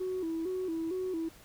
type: tone with vibrato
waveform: sine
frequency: 348.1 Hz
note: F4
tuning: 6 cents flat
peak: -30 dBFS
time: 0-1.29 s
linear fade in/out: 10 ms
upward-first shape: square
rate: 2.2 Hz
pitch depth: 110 cents each way
effects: tanh soft clip ceiling -28 dBFS + pink hiss -56 dBFS RMS until 1.44 s